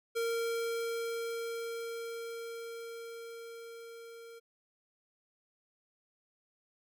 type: tone with level ramp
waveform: square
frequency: 462 Hz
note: A#4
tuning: 16 cents flat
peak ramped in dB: -31 to -49 dBFS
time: 0.15-4.4 s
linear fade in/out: 20 ms
effects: none

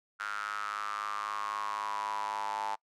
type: tone with high-pass filter sweep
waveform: square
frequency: 51.91 Hz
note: G#1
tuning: in tune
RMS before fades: -36 dBFS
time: 0.19-2.76 s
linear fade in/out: 20 ms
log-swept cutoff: 1400 to 870 Hz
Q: 8.5
effects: noise-tail reverb RT60 0.1 s tail -24 dB re dry + low-pass 8000 Hz 12 dB/octave

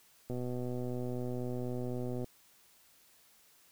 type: click train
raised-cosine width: 2 ms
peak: -26 dBFS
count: 242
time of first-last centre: 0.3-2.244 s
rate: 124 Hz
effects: white hiss -64 dBFS RMS until 3.71 s

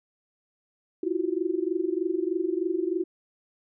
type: tone cluster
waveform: sine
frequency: 327.8 / 351.1 / 374.3 Hz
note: E4 / F4 / F#4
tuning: -10 / +9 / +20 cents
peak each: -29 dBFS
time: 1.03-3.04 s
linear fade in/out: 5 ms
effects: none

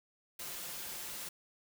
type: noise with comb filter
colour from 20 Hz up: white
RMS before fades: -43 dBFS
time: 0.39-1.29 s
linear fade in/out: 5 ms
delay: 5.7 ms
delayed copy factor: +0.5
effects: none

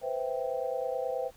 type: chord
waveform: sine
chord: C major seventh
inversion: third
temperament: equal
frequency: 493.9 / 523.3 / 659.3 / 784 Hz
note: B4 / C5 / E5 / G5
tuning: 0 / 0 / 0 / 0 cents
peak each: -35 / -33 / -37 / -38 dBFS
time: 0.01-1.31 s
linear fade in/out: 50 ms
effects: pink hiss -59 dBFS RMS until 1.36 s

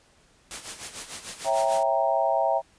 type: noise with tremolo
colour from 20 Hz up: white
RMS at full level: -34 dBFS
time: 0.51-1.83 s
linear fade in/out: 0 ms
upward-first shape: sine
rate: 6.7 Hz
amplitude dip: 70%
type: chord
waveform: sine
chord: C# diminished seventh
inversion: none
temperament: equal with one note detuned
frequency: 548.6 / 659.3 / 784 / 932.3 Hz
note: C#5 / E5 / G5 / Bb5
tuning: -18 / 0 / 0 / 0 cents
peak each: -28 / -24 / -26 / -28 dBFS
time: 1.44-2.62 s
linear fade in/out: 50 ms
effects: pink hiss -60 dBFS RMS until 2.78 s + resampled to 22050 Hz

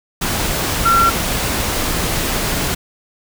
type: tone in noise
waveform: sine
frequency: 1363 Hz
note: F6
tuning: 43 cents flat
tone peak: -10 dBFS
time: 0.85-1.1 s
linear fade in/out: 10 ms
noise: pink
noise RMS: -19 dBFS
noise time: 0.21-2.75 s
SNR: +6 dB
effects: none

